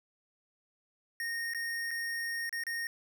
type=tone with dropouts; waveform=square; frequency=1852 Hz; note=A#6; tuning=12 cents flat; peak=-34 dBFS; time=1.2-2.87 s; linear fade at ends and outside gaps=1 ms; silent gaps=1.536-1.547 / 1.908-1.912 / 2.494-2.527 / 2.637-2.667 s; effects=none